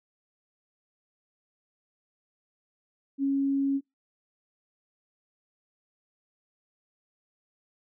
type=tone; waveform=sine; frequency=275.5 Hz; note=C#4; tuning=11 cents flat; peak=-23 dBFS; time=3.18-3.81 s; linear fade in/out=50 ms; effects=noise-tail reverb RT60 0.2 s tail -23 dB re dry